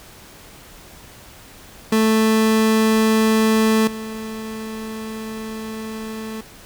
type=tone with level steps; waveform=30% pulse; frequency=220 Hz; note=A3; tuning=in tune; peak=-11 / -25 dBFS; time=1.92-6.41 s; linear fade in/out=5 ms; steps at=3.87 s; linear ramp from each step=5 ms; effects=pink hiss -43 dBFS RMS until 6.65 s